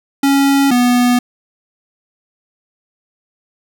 square tone pair in turn, 277.2 / 245.3 Hz, C#4 / B3, 0 / -12 cents, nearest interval major second, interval 212 cents, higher first, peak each -10 dBFS, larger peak neither, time 0.23-0.71 / 0.71-1.19 s, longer neither, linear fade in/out 5 ms, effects none

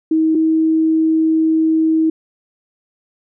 sine tone pair in turn, 318.1 / 319.4 Hz, D#4 / D#4, +38 / +45 cents, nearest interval unison, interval 7 cents, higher second, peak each -11 dBFS, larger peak neither, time 0.11-0.35 / 0.35-2.1 s, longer second, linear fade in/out 5 ms, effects none

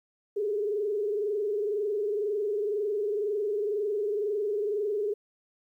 sine tone with frequency modulation, 415.3 Hz, G#4, in tune, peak -26 dBFS, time 0.36-5.14 s, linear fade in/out 10 ms, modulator 22 Hz, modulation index 0.95, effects 11-bit

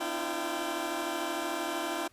15% pulse tone cluster, 262.8 / 305 / 338.7 / 351.7 / 781 Hz, C4 / D#4 / E4 / F4 / G5, +8 / -34 / +47 / +12 / -7 cents, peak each -37 / -31 / -28 / -37 / -33 dBFS, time 0-2.08 s, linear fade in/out 10 ms, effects pink hiss -64 dBFS RMS until 2.12 s + resampled to 32000 Hz

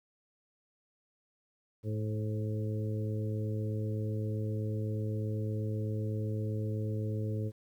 harmonic tone with a mistuned harmonic, 107.9 Hz, A2, 33 cents flat, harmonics 1 / 2 / 3 / 4 / 5, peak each -32 / -41 / -43 / -42 / -46 dBFS, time 1.83-7.52 s, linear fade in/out 50 ms, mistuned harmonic 5, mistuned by -15 cents, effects 11-bit

